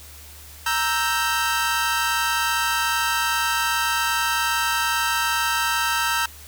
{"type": "chord", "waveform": "sawtooth", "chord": "E diminished", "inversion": "second", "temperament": "equal", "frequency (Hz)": [932.3, 1318.5, 1568], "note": ["Bb5", "E6", "G6"], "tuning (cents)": [0, 0, 0], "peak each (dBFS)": -21, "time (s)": [0.66, 6.26], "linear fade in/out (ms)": 5, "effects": ["added 74 Hz sine -44 dBFS peak until 6.47 s", "white hiss -44 dBFS RMS until 6.47 s"]}